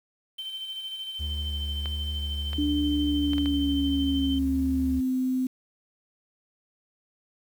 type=tone with tremolo; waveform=sine; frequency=3097 Hz; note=G7; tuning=22 cents flat; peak=-31 dBFS; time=0.38-4.39 s; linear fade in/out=10 ms; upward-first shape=sine; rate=13 Hz; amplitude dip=45%
type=tone with vibrato; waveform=triangle; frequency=73.1 Hz; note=D2; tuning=7 cents flat; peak=-27 dBFS; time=1.19-5.01 s; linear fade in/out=20 ms; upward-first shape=square; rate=1.5 Hz; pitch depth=19 cents each way
type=clicks; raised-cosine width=0.3 ms; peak=-21 dBFS; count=5; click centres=1.858 / 2.532 / 3.334 / 3.382 / 3.459 s
type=tone with pitch glide; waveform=sine; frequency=293.7 to 257.2 Hz; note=D4 to C4; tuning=0 to -30 cents; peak=-23 dBFS; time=2.58-5.47 s; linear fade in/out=5 ms; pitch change=-230 cents; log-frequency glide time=3.04-5.14 s
effects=8-bit